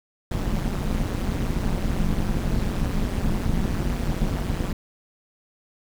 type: noise with amplitude modulation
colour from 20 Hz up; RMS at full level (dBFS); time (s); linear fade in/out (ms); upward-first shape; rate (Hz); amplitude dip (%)
brown; -20; 0.31-4.73; 5; sine; 185; 90
effects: none